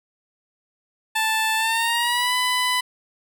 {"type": "tone with pitch glide", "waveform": "15% pulse", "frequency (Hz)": [880, 999.2], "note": ["A5", "B5"], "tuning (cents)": [0, 20], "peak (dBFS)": -13, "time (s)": [1.15, 2.81], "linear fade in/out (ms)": 10, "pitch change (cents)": 220, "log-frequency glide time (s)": [1.56, 2.34], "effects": []}